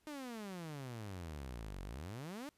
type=exponential two-way sweep; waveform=sawtooth; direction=down then up; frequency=310 to 44.31 to 310 Hz; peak=-40 dBFS; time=0.07-2.49 s; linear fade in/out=0 ms; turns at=1.82 s; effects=pink hiss -75 dBFS RMS until 2.57 s + resampled to 32000 Hz